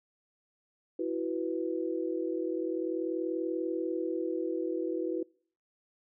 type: chord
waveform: sine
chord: E suspended second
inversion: none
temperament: equal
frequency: 329.6 / 370 / 493.9 Hz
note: E4 / F#4 / B4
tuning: 0 / 0 / 0 cents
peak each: -33 / -34 / -36 dBFS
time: 0.99-5.23 s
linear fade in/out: 5 ms
effects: noise-tail reverb RT60 0.5 s tail -26 dB re dry